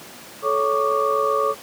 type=tone cluster; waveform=sine; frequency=435.6 / 556 / 1127 / 1195 Hz; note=A4 / C#5 / C#6 / D6; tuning=-17 / +5 / +28 / +30 cents; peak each=-23 dBFS; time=0.42-1.55 s; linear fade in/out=50 ms; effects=pink hiss -40 dBFS RMS until 1.62 s + high-pass 200 Hz 12 dB/octave